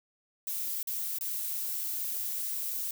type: noise with dropouts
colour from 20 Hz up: violet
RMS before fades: -34 dBFS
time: 0.47-2.91 s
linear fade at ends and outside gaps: 2 ms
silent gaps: 0.829-0.872 / 1.186-1.209 s
effects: none